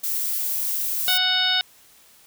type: noise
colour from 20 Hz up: violet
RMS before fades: -25 dBFS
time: 0.03-1.18 s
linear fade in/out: 10 ms
type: harmonic tone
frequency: 740 Hz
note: F#5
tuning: in tune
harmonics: 1 / 2 / 3 / 4 / 5 / 6 / 7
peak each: -31 / -26 / -31 / -25 / -21 / -31 / -30 dBFS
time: 1.08-1.61 s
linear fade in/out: 0 ms
effects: white hiss -53 dBFS RMS until 2.26 s